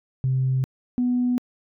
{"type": "tone pair in turn", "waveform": "sine", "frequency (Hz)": [130.81, 246.9], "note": ["C3", "B3"], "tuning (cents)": [0, 0], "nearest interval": "major seventh", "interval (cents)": 1100, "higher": "second", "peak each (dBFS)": -18, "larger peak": "neither", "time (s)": [[0.24, 0.64], [0.98, 1.38]], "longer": "neither", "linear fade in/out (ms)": 0, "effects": ["tanh soft clip ceiling -14 dBFS"]}